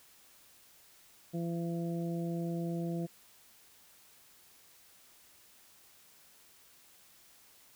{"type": "harmonic tone", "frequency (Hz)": 169.3, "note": "E3", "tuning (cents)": 46, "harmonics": [1, 2, 3, 4], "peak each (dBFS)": [-34, -39, -45, -46], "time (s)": [1.33, 3.07], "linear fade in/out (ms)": 20, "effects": ["white hiss -61 dBFS RMS until 7.75 s"]}